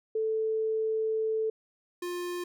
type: tone pair in turn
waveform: sine / square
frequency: 440 / 353.3 Hz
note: A4 / F4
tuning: 0 / +20 cents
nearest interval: major third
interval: 380 cents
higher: first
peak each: -26 / -33 dBFS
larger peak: first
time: 0.15-1.5 / 2.02-2.44 s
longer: first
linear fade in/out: 5 ms
effects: none